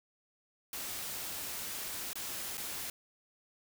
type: noise with dropouts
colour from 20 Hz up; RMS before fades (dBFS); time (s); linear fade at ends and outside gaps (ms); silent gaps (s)
white; -40; 0.73-2.9; 2; 2.132-2.155 / 2.572-2.578
effects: none